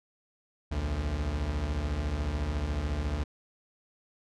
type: beating tone pair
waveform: 40% pulse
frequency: 60.3 / 74.3 Hz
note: B1 / D2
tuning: -41 / +21 cents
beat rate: 14 Hz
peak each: -34 / -29 dBFS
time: 0.71-3.24 s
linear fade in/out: 10 ms
effects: low-pass 6000 Hz 12 dB/octave